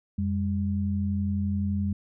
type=tone pair together; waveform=sine; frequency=89.3 / 201 Hz; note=F2 / G3; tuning=+39 / +44 cents; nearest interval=octave + major second; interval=1405 cents; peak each=-27 dBFS; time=0.18-1.93 s; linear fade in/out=5 ms; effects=none